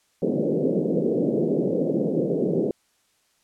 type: band-pass noise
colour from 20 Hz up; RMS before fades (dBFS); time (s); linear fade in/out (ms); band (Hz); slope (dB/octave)
white; -23; 0.22-2.71; 2; 150 to 520; 48
effects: white hiss -66 dBFS RMS until 3.43 s + low-pass 10000 Hz 12 dB/octave